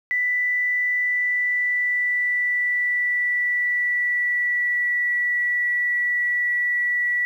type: tone with pitch glide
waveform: sine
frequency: 1980 to 1949.4 Hz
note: B6 to B6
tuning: +4 to -23 cents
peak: -19 dBFS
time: 0.11-7.25 s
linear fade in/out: 0 ms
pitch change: -27 cents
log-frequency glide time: 1.04-5.08 s
effects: 9-bit